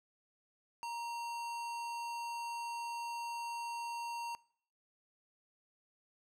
sine tone with sample-and-hold, 938 Hz, A#5, 11 cents sharp, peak -38 dBFS, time 0.83-4.35 s, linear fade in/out 0 ms, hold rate 3675 Hz, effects noise-tail reverb RT60 0.6 s tail -23 dB re dry + low-pass 9000 Hz 12 dB/octave

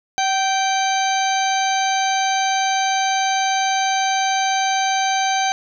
harmonic tone with a mistuned harmonic, 781 Hz, G5, 7 cents flat, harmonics 1 / 2 / 3 / 4 / 5 / 6 / 8, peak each -18 / -26 / -27 / -30 / -29 / -32 / -27 dBFS, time 0.18-5.52 s, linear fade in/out 0 ms, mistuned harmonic 1, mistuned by -30 cents, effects none

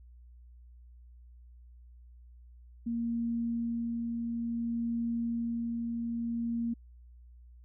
sine tone with tremolo, 233.1 Hz, A#3, in tune, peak -29 dBFS, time 2.86-6.74 s, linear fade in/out 10 ms, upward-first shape sine, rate 0.57 Hz, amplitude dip 25%, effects added 60 Hz sine -51 dBFS peak until 7.64 s

